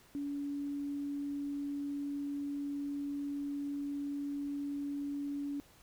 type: tone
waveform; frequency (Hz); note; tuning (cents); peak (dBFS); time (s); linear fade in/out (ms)
sine; 284.8; C#4; +47; -35; 0.15-5.6; 0
effects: pink hiss -62 dBFS RMS until 5.82 s